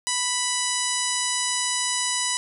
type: harmonic tone with a mistuned harmonic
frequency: 987.8 Hz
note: B5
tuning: in tune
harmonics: 1 / 2 / 3 / 4 / 5 / 6 / 7 / 8 / 9 / 10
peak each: -32 / -32 / -32 / -32 / -32 / -32 / -32 / -32 / -32 / -32 dBFS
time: 0.07-2.37 s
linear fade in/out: 0 ms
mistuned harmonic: 5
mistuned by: +22 cents
effects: none